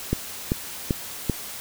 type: click train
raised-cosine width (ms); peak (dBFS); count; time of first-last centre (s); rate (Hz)
3; -8; 4; 0.13-1.297; 2.57
effects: white hiss -36 dBFS RMS until 1.6 s